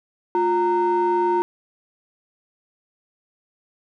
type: ring-modulated tone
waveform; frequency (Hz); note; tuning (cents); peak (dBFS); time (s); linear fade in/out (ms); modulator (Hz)
triangle; 285.8; D4; -47; -12; 0.35-1.42; 0; 639
effects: none